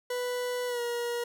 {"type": "tone with pitch glide", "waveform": "40% pulse", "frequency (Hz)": [493.9, 476.8], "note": ["B4", "A#4"], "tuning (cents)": [0, 39], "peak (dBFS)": -29, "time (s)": [0.1, 1.24], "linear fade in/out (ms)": 5, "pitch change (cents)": -61, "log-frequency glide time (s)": [0.67, 0.81], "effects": []}